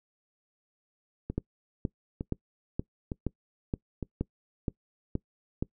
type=two click trains; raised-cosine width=3 ms; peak=-16 / -20 dBFS; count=10 / 4; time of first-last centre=1.38-5.625 / 1.3-4.027 s; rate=2.12 / 1.1 Hz; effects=noise-tail reverb RT60 0.1 s tail -23 dB re dry